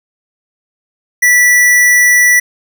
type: tone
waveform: square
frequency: 1960 Hz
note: B6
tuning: 14 cents flat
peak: -6 dBFS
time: 1.22-2.4 s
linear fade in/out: 10 ms
effects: none